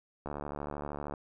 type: click train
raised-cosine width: 1 ms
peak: -24 dBFS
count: 65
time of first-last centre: 0.26-1.138 s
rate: 72.9 Hz
effects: none